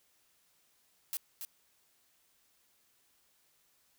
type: noise with echo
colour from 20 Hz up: blue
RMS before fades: -36 dBFS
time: 1.13-1.17 s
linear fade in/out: 0 ms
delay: 280 ms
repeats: 1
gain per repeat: -6 dB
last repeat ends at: 1.45 s
effects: white hiss -71 dBFS RMS until 3.98 s